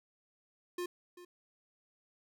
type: tone with echo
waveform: square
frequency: 354.8 Hz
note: F4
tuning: 27 cents sharp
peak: -36 dBFS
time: 0.78-0.86 s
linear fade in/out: 5 ms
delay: 390 ms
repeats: 1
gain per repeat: -15 dB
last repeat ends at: 1.25 s
effects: none